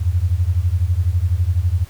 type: beating tone pair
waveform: sine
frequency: 83 / 95 Hz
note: E2 / F#2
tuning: +12 / +46 cents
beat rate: 12 Hz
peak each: -17 / -18 dBFS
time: 0-1.85 s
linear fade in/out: 20 ms
effects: pink hiss -46 dBFS RMS until 1.89 s

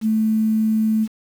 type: tone with quantisation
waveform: sine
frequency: 218.7 Hz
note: A3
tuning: 10 cents flat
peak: -15 dBFS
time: 0.01-1.08 s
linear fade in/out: 50 ms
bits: 7
effects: none

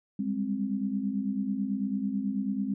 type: tone cluster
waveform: sine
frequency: 195.6 / 204.7 / 263.6 Hz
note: G3 / G#3 / C4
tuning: -4 / -25 / +13 cents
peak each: -35 / -30 / -32 dBFS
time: 0.19-2.74 s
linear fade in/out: 5 ms
effects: none

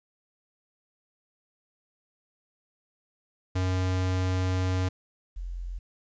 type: tone pair in turn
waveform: square / sine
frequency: 92.5 / 43.83 Hz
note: F#2 / F1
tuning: 0 / +7 cents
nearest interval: octave + minor second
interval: 1293 cents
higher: first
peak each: -25 / -32 dBFS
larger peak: first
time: 3.55-4.89 / 5.36-5.79 s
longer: first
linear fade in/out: 10 ms
effects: resampled to 16000 Hz + 11-bit

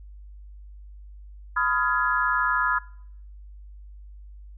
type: chord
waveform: sine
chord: F half-diminished seventh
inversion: second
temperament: just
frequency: 1005.8 / 1257.2 / 1396.9 / 1676.3 Hz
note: Cb6 / Eb6 / F6 / Ab6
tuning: +31 / +18 / 0 / +16 cents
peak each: -26 dBFS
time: 1.56-2.79 s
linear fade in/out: 10 ms
effects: noise-tail reverb RT60 0.7 s tail -24 dB re dry + added 50 Hz sine -41 dBFS peak until 4.57 s

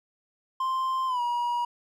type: tone with pitch glide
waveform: triangle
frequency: 1046.5 to 959.6 Hz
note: C6 to A#5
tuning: 0 to +50 cents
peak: -23 dBFS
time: 0.6-1.65 s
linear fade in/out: 5 ms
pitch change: -150 cents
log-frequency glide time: 1.07-1.21 s
effects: none

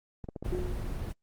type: clicks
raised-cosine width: 2 ms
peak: -24 dBFS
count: 7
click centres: 0.242 / 0.288 / 0.362 / 0.426 / 0.462 / 0.549 / 0.589 s
type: noise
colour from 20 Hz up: brown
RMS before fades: -34 dBFS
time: 0.44-1.13 s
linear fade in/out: 10 ms
type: tone with exponential decay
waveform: sine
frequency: 360.7 Hz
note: F#4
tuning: 44 cents flat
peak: -29 dBFS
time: 0.52-1.12 s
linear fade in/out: 5 ms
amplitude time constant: 130 ms
effects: Opus 24 kbps

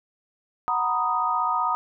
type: chord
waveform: sine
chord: B major seventh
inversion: second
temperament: equal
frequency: 740 / 932.3 / 987.8 / 1244.5 Hz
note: F#5 / A#5 / B5 / D#6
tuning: 0 / 0 / 0 / 0 cents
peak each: -30 / -26 / -30 / -24 dBFS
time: 0.68-1.75 s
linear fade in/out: 0 ms
effects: none

